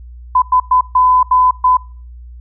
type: tone bursts at uneven times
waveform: sine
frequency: 1008 Hz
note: B5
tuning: 35 cents sharp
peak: -7 dBFS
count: 6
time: 0.35-0.42 / 0.52-0.6 / 0.71-0.81 / 0.95-1.23 / 1.31-1.51 / 1.64-1.77 s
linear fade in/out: 5 ms
effects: noise-tail reverb RT60 0.4 s tail -23 dB re dry + added 60 Hz sine -31 dBFS peak until 2.4 s